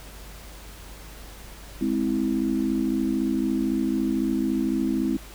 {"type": "chord", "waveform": "sine", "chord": "Ab augmented", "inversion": "none", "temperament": "equal with one note detuned", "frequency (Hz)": [207.7, 261.6, 325.5], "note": ["Ab3", "C4", "E4"], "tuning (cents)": [0, 0, -22], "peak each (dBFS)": [-27, -25, -26], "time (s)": [1.81, 5.17], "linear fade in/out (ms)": 5, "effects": ["added 50 Hz sine -42 dBFS peak until 5.34 s", "pink hiss -45 dBFS RMS until 5.34 s"]}